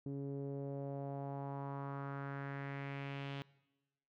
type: tone with low-pass filter sweep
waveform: sawtooth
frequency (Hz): 139.2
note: C#3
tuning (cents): +8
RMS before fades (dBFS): -43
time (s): 0.06-3.42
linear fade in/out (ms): 0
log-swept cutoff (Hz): 340 to 3200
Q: 2.7
effects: noise-tail reverb RT60 1.0 s tail -21 dB re dry